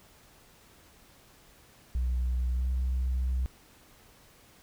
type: tone with pitch glide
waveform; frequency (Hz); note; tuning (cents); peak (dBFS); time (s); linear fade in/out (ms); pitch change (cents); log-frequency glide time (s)
sine; 62 to 63.67; B1 to C2; +7 to -47; -24; 1.95-3.46; 0; +46; 2.55-2.62
effects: tanh soft clip ceiling -24 dBFS + pink hiss -58 dBFS RMS until 4.62 s